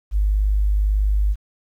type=tone; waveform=sine; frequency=50.9 Hz; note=G#1; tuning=34 cents flat; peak=-15 dBFS; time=0.11-1.36 s; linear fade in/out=50 ms; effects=9-bit